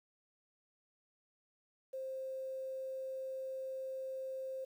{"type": "tone", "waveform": "sine", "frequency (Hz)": 527, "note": "C5", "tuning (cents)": 12, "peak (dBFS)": -39, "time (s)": [1.93, 4.65], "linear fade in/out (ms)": 10, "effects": ["11-bit"]}